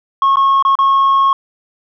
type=tone with dropouts; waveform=sine; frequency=1091 Hz; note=C#6; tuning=28 cents flat; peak=-6 dBFS; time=0.22-1.33 s; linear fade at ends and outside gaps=2 ms; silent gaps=0.358-0.369 / 0.625-0.65 / 0.754-0.788 s; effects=tanh soft clip ceiling -7 dBFS